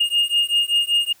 triangle beating tone pair, 2837 / 2842.2 Hz, F7 / F7, +27 / +30 cents, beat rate 5.2 Hz, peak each -18 dBFS, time 0-1.13 s, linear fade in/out 10 ms, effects white hiss -54 dBFS RMS until 1.2 s

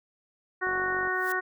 harmonic tone, 370 Hz, F#4, in tune, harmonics 1 / 2 / 3 / 4 / 5, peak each -33 / -36 / -33 / -30 / -31 dBFS, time 0.61-1.41 s, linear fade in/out 20 ms
click train, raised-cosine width 1 ms, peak -27 dBFS, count 20, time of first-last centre 0.67-1.073 s, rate 47.1 Hz
blue noise with exponential growth, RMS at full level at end -38 dBFS, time 1.09-1.32 s, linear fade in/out 0 ms, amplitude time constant 48 ms
effects none

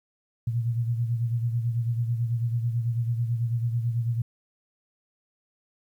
sine beating tone pair, 116.54 / 125.64 Hz, A#2 / B2, 0 / +30 cents, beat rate 9.1 Hz, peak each -24 / -32 dBFS, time 0.47-4.22 s, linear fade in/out 5 ms, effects 10-bit

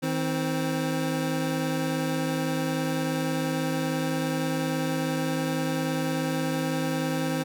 25% pulse tone pair together, 159.03 / 261.6 Hz, D#3 / C4, +38 / 0 cents, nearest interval major sixth, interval 862 cents, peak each -25 / -24 dBFS, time 0.02-7.44 s, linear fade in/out 20 ms, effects none

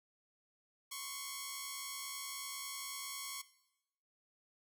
5% pulse tone pair together, 1037.9 / 1108 Hz, C6 / C#6, -14 / -1 cents, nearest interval minor second, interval 113 cents, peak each -37 / -31 dBFS, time 0.91-3.42 s, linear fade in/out 10 ms, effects noise-tail reverb RT60 0.9 s tail -18 dB re dry

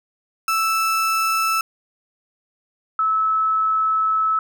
35% pulse / sine tone pair in turn, 1318.5 / 1301.1 Hz, E6 / E6, 0 / -23 cents, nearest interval unison, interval 23 cents, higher first, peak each -16 dBFS, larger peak neither, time 0.48-1.61 / 2.99-4.39 s, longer second, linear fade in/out 2 ms, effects none

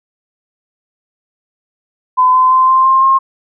sine tone with pitch steps, 1015 / 1025.6 / 1036.3 / 1047.2 / 1058.1 / 1069.2 Hz, B5 / C6 / C6 / C6 / C6 / C6, +47 / -35 / -17 / +1 / +19 / +37 cents, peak -6 dBFS, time 2.17-3.19 s, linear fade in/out 20 ms, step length 170 ms, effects none

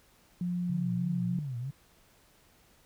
sine tone, 177.1 Hz, F3, 24 cents sharp, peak -29 dBFS, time 0.41-1.39 s, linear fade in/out 2 ms
sine tone with vibrato, 132.7 Hz, C3, 25 cents sharp, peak -33 dBFS, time 0.69-1.71 s, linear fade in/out 10 ms, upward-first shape triangle, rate 3.1 Hz, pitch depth 230 cents each way
effects pink hiss -63 dBFS RMS until 2.85 s

